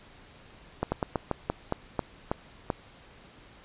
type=slowing click train; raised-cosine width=1 ms; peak=-12 dBFS; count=10; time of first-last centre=0.83-2.702 s; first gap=90 ms; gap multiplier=1.2; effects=pink hiss -53 dBFS RMS until 3.64 s + resampled to 8000 Hz